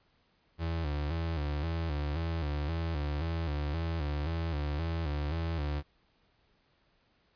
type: tone with vibrato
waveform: 35% pulse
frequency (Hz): 77.9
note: D#2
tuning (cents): +3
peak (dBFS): -29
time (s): 0.58-5.83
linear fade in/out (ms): 50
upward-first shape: square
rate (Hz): 1.9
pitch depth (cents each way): 100
effects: pink hiss -70 dBFS RMS until 7.35 s + resampled to 11025 Hz